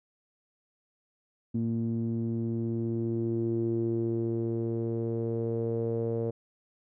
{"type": "tone with low-pass filter sweep", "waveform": "sawtooth", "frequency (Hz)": 114.9, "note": "A#2", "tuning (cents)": -25, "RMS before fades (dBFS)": -30, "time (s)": [1.54, 6.31], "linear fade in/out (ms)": 10, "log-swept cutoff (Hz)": [260, 490], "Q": 5.6, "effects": []}